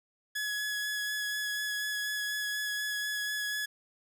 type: tone with vibrato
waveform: sawtooth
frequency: 1689 Hz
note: G#6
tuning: 29 cents sharp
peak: -28 dBFS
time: 0.35-3.66 s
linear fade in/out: 10 ms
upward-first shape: sine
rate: 4.1 Hz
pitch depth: 12 cents each way
effects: none